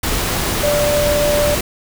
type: tone in noise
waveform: sine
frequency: 587.3 Hz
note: D5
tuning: in tune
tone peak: -14 dBFS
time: 0.63-1.55 s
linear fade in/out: 5 ms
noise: pink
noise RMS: -19 dBFS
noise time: 0.03-1.61 s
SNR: +2 dB
effects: none